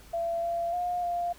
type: tone with pitch steps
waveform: sine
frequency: 675 / 683 / 711 / 698 Hz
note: E5 / F5 / F5 / F5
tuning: +41 / -39 / +31 / -1 cents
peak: -27 dBFS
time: 0.13-1.33 s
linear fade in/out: 10 ms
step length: 300 ms
effects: added 50 Hz sine -54 dBFS peak until 1.38 s + pink hiss -54 dBFS RMS until 1.38 s